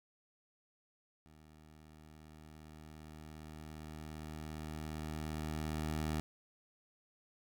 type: tone with level ramp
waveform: 15% pulse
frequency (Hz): 77.4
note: D#2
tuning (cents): -9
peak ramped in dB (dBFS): -53 to -28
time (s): 1.26-6.2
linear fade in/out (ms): 0
effects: none

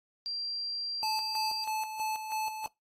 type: tone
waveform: sine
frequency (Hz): 4734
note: D8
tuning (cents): +13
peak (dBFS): -33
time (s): 0.26-1.64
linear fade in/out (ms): 0
type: tone with tremolo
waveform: square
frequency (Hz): 869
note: A5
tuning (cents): -22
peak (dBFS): -31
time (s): 1.03-2.66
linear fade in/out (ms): 0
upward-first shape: square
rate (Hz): 3.1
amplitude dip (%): 55
effects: noise-tail reverb RT60 0.2 s tail -23 dB re dry + AAC 48 kbps

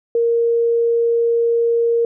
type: tone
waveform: sine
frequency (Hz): 466.2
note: A#4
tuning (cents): 0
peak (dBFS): -13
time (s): 0.15-2.05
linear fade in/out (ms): 2
effects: none

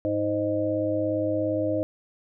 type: harmonic tone with a mistuned harmonic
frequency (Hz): 104.5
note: G#2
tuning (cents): +11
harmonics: 1 / 3 / 5 / 6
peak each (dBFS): -33 / -27 / -28 / -28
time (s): 0.05-1.83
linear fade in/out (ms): 0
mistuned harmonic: 6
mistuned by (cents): -20
effects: none

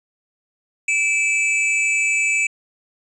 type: tone pair together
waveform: square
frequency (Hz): 2329 / 2597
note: D7 / E7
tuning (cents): -15 / -26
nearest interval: major second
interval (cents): 189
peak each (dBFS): -20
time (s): 0.88-2.47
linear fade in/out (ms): 5
effects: resampled to 22050 Hz

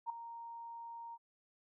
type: tone with ADSR envelope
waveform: sine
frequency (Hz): 930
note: A#5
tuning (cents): -4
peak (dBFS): -33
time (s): 0.06-1.18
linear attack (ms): 38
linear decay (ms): 5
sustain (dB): -12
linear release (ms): 42
effects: none

